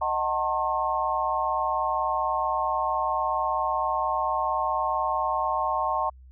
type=chord; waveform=sine; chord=D# diminished seventh; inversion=none; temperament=just; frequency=622.3 / 746.7 / 896 / 1075.3 Hz; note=D#5 / F#5 / A5 / C6; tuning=0 / +16 / +31 / +47 cents; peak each=-31 / -30 / -28 / -27 dBFS; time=0.01-6.1 s; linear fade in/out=10 ms; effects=added 64 Hz sine -46 dBFS peak until 6.31 s